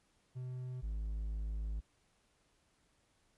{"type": "tone pair in turn", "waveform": "triangle", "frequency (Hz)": [126.8, 53.31], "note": ["B2", "G#1"], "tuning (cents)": [46, 46], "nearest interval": "octave + minor third", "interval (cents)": 1500, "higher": "first", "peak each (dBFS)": [-38, -34], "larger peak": "second", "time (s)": [[0.35, 0.82], [0.82, 1.81]], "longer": "second", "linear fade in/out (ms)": 20, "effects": ["pink hiss -74 dBFS RMS until 3.37 s", "resampled to 24000 Hz"]}